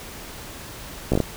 slowing click train, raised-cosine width 2 ms, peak -6 dBFS, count 5, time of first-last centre 1.12-1.203 s, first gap 15 ms, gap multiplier 1.22, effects pink hiss -38 dBFS RMS until 1.36 s

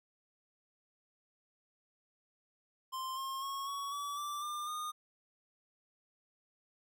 square tone with pitch steps, 1046.5 / 1070.3 / 1094.7 / 1119.7 / 1145.2 / 1171.3 / 1198 / 1225.2 Hz, C6 / C6 / C#6 / C#6 / D6 / D6 / D6 / D#6, 0 / +39 / -22 / +17 / -44 / -5 / +34 / -27 cents, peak -38 dBFS, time 2.92-4.92 s, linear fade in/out 20 ms, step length 250 ms, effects none

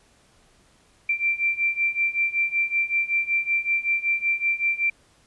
sine beating tone pair, 2351 / 2356.3 Hz, D7 / D7, +1 / +5 cents, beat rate 5.3 Hz, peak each -25 / -23 dBFS, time 1.09-4.9 s, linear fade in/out 5 ms, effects pink hiss -59 dBFS RMS until 5.26 s + resampled to 24000 Hz

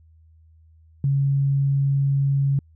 sine tone, 138.59 Hz, C#3, in tune, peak -17 dBFS, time 1.04-2.59 s, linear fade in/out 2 ms, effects added 80 Hz sine -50 dBFS peak until 2.75 s

